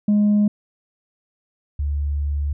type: tone pair in turn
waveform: sine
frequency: 207.7 / 72.3 Hz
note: G#3 / D2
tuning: 0 / -27 cents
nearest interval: octave + tritone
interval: 1827 cents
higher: first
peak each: -11 / -19 dBFS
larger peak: first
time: 0.08-0.48 / 1.79-2.53 s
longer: second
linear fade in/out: 5 ms
effects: tanh soft clip ceiling -12 dBFS